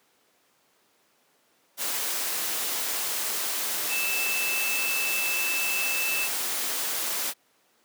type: tone in noise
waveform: sine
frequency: 2637 Hz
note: E7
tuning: in tune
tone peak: -27 dBFS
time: 3.88-6.29 s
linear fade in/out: 50 ms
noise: white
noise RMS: -29 dBFS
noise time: 1.77-7.34 s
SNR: -1 dB
effects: pink hiss -65 dBFS RMS until 7.84 s + high-pass 300 Hz 12 dB/octave